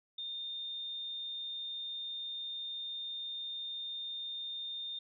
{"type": "tone", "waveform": "sine", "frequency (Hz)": 3633, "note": "A#7", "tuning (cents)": -45, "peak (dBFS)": -38, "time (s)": [0.18, 4.99], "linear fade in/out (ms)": 5, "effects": []}